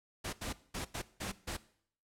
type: noise bursts at uneven times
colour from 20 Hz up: pink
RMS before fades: -39 dBFS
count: 6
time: 0.24-0.33 / 0.41-0.53 / 0.74-0.85 / 0.94-1.02 / 1.2-1.32 / 1.47-1.57 s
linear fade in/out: 10 ms
effects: noise-tail reverb RT60 0.6 s tail -18 dB re dry + low-pass 11000 Hz 12 dB/octave